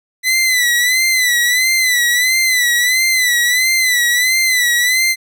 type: tone with vibrato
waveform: sawtooth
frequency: 2000 Hz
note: B6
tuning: 21 cents sharp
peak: -8 dBFS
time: 0.23-5.16 s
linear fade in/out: 50 ms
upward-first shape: sine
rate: 1.5 Hz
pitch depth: 77 cents each way
effects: none